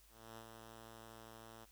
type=tone with ADSR envelope; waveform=5% pulse; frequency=112.6 Hz; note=A2; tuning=40 cents sharp; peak=-39 dBFS; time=0.08-1.66 s; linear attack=290 ms; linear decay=69 ms; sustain=-4 dB; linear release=26 ms; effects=added 50 Hz sine -67 dBFS peak until 1.71 s + white hiss -68 dBFS RMS until 1.71 s